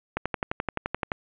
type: click train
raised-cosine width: 0.5 ms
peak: -11 dBFS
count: 12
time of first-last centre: 0.17-1.118 s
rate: 11.6 Hz
effects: resampled to 8000 Hz + 8-bit